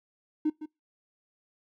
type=tone with echo; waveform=triangle; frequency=306.7 Hz; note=D#4; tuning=25 cents flat; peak=-19 dBFS; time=0.45-0.5 s; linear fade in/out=10 ms; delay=160 ms; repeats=1; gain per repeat=-14 dB; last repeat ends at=0.66 s; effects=noise-tail reverb RT60 0.2 s tail -25 dB re dry + tanh soft clip ceiling -20 dBFS